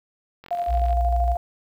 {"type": "click train", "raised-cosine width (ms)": 0.3, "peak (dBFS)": -27, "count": 23, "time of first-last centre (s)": [0.44, 0.929], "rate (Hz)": 45}
{"type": "tone with tremolo", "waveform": "sine", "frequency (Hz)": 698.5, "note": "F5", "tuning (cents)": 0, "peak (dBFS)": -21, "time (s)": [0.51, 1.37], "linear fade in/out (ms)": 2, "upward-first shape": "square", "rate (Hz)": 13, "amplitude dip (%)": 40}
{"type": "tone", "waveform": "sine", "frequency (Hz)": 60.7, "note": "B1", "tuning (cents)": -29, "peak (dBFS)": -19, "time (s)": [0.67, 1.37], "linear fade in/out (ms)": 50}
{"effects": ["9-bit"]}